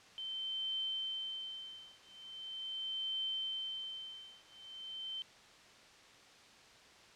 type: tone with tremolo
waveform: sine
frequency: 3095 Hz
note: G7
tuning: 23 cents flat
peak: -34 dBFS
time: 0.18-5.22 s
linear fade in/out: 0 ms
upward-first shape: triangle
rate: 0.41 Hz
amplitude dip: 100%
effects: white hiss -59 dBFS RMS until 7.15 s + low-pass 5000 Hz 12 dB/octave